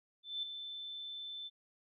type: tone with ADSR envelope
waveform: sine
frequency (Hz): 3531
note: A7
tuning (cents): +5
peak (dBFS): -34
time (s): 0.23-1.5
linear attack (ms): 200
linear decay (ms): 3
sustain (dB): -8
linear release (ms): 33
effects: none